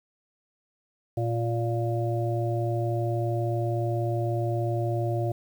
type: harmonic tone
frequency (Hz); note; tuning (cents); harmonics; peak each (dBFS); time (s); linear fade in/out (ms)
116.54; A#2; 0; 1 / 3 / 5 / 6; -26 / -31 / -33 / -34; 1.17-5.32; 5
effects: 9-bit